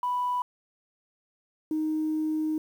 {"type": "tone pair in turn", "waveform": "sine", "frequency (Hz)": [987.8, 311.1], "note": ["B5", "D#4"], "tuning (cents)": [0, 0], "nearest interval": "octave + minor sixth", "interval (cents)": 2000, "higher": "first", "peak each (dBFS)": -24, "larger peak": "neither", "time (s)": [[0.03, 0.42], [1.71, 2.58]], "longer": "second", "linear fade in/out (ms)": 2, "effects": ["tanh soft clip ceiling -21 dBFS", "9-bit"]}